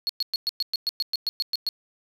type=tone bursts; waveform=triangle; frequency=4338 Hz; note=C#8; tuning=38 cents flat; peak=-21 dBFS; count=13; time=0.07-1.689 s; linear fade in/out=0 ms; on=23 ms; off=110 ms; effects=none